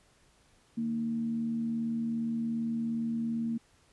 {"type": "tone with frequency modulation", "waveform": "sine", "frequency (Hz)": 229.7, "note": "A#3", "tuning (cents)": -25, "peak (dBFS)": -29, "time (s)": [0.77, 3.58], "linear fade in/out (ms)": 10, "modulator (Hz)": 77.4, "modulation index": 0.3, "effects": ["pink hiss -65 dBFS RMS until 3.92 s", "resampled to 24000 Hz"]}